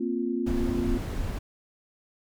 sine chord, Bb suspended second, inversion none, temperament just, 233.1 / 262.2 / 349.6 Hz, Bb3 / C4 / F4, 0 / +4 / +2 cents, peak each -30 dBFS, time 0-0.98 s, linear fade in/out 10 ms
brown noise, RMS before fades -30 dBFS, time 0.46-1.39 s, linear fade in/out 10 ms
effects none

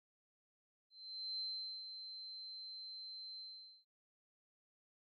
sine tone with ADSR envelope, 4100 Hz, C8, 36 cents flat, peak -39 dBFS, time 0.9-3.85 s, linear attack 490 ms, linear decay 440 ms, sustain -8 dB, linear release 460 ms, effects none

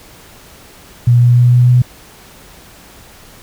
sine tone with pitch steps, 120.7 / 121.54 / 122.38 / 123.24 / 124.09 Hz, B2 / B2 / B2 / B2 / B2, -39 / -27 / -15 / -3 / +9 cents, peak -5 dBFS, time 1.07-1.82 s, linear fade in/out 5 ms, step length 150 ms, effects pink hiss -40 dBFS RMS until 3.42 s

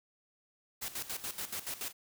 white noise with tremolo, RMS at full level -38 dBFS, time 0.81-1.93 s, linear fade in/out 20 ms, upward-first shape square, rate 7 Hz, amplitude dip 75%, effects none

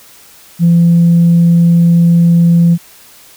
sine tone, 170 Hz, F3, 46 cents flat, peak -3 dBFS, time 0.59-2.78 s, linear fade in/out 50 ms, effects tanh soft clip ceiling -1 dBFS + white hiss -40 dBFS RMS until 3.36 s

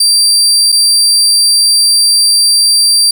30% pulse tone with dropouts, 4699 Hz, D8, in tune, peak -3 dBFS, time 0-3.11 s, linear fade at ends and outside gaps 5 ms, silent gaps 0.72-0.724 s, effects none

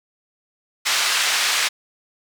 pink band-pass noise, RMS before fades -20 dBFS, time 0.85-1.69 s, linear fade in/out 20 ms, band 1600 to 6900 Hz, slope 12 dB/octave, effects none

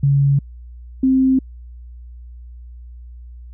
sine tone pair in turn, 140 / 262.6 Hz, C#3 / C4, +18 / +6 cents, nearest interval major seventh, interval 1088 cents, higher second, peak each -11 dBFS, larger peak neither, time 0.03-0.39 / 1.03-1.39 s, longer neither, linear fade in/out 5 ms, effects added 60 Hz sine -34 dBFS peak until 3.53 s

